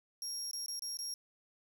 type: tone with dropouts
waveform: 30% pulse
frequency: 5588 Hz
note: F8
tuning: in tune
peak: -34 dBFS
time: 0.22-1.14 s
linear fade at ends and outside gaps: 1 ms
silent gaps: 0.512-0.532 / 0.661-0.682 / 0.794-0.821 / 0.971-0.989 s
effects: none